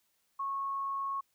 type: tone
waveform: sine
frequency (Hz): 1098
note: C#6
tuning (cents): -17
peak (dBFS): -32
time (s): 0.39-1.21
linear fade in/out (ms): 10
effects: white hiss -75 dBFS RMS until 1.34 s